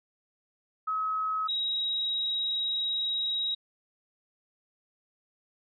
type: tone pair in turn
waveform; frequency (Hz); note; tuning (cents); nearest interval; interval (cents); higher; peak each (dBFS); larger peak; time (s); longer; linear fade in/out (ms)
sine; 1280 / 3819; D#6 / A#7; +49 / +41; octave + perfect fifth; 1892; second; -27; neither; 0.87-1.48 / 1.48-3.55; second; 10
effects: none

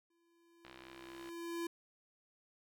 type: tone with exponential growth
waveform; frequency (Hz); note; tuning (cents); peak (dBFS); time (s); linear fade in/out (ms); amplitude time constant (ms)
square; 338.6; E4; +46; -37; 0.1-1.67; 5; 340
type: click train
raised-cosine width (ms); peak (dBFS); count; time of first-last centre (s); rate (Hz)
0.3; -36; 42; 0.65-1.29; 64.1
effects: none

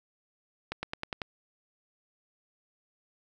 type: accelerating click train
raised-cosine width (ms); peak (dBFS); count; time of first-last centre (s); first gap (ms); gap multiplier
0.3; -17; 6; 0.72-1.218; 110; 0.95
effects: none

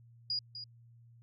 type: tone with echo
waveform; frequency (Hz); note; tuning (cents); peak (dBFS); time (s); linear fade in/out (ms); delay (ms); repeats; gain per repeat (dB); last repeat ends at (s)
sine; 4874; D#8; -37; -31; 0.3-0.39; 2; 250; 1; -10; 0.64
effects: added 117 Hz sine -56 dBFS peak until 1.22 s + AAC 32 kbps

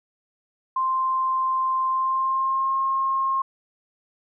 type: tone with pitch glide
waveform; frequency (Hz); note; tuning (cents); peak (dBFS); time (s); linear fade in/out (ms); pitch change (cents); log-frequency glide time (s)
sine; 1046.5 to 1071.6; C6 to C6; 0 to +41; -20; 0.76-3.42; 5; +41; 1.88-2.76
effects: none

